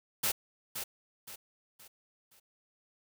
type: noise with echo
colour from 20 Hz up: white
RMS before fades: -30 dBFS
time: 0.23-0.32 s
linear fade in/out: 10 ms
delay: 520 ms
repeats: 4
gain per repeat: -8 dB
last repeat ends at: 2.4 s
effects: none